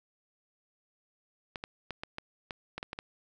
clicks, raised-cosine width 0.3 ms, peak -21 dBFS, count 10, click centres 1.558 / 1.639 / 1.907 / 2.035 / 2.184 / 2.508 / 2.78 / 2.829 / 2.931 / 2.989 s, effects none

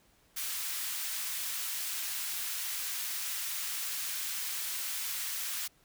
white high-pass noise, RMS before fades -36 dBFS, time 0.36-5.68 s, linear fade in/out 10 ms, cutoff 1400 Hz, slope 12 dB/octave, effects pink hiss -66 dBFS RMS until 5.84 s

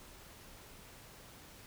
silence, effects pink hiss -55 dBFS RMS until 1.66 s

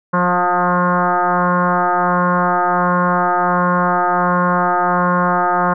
sine tone with frequency modulation, 178.7 Hz, F3, 40 cents sharp, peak -12 dBFS, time 0.13-5.74 s, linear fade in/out 10 ms, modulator 178 Hz, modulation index 7.2, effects none

